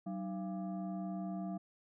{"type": "tone with frequency modulation", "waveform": "sine", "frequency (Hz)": 189, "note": "F#3", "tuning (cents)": 37, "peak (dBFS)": -37, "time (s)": [0.06, 1.58], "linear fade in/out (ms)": 10, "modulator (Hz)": 497, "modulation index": 0.86, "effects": []}